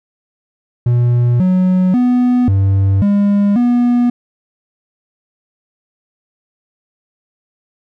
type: tone with pitch steps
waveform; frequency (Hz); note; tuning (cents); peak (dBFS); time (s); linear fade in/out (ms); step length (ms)
triangle; 121 / 184.3 / 247.6 / 97.5 / 202.5 / 242.5; B2 / F#3 / B3 / G2 / G#3 / B3; -35 / -7 / +5 / -9 / -43 / -31; -7; 0.86-4.1; 5; 540
effects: none